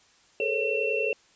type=tone cluster; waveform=sine; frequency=419.8 / 450.9 / 502 / 550 / 2707 Hz; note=G#4 / A4 / B4 / C#5 / E7; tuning=+19 / +42 / +28 / -14 / +45 cents; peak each=-31 / -30 / -37 / -31 / -28 dBFS; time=0.4-1.13 s; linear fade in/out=2 ms; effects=white hiss -60 dBFS RMS until 1.35 s + resampled to 16000 Hz